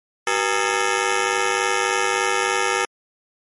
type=ring-modulated tone; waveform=10% pulse; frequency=432 Hz; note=A4; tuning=32 cents flat; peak=-7 dBFS; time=0.27-2.85 s; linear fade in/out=2 ms; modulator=51.7 Hz; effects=MP3 48 kbps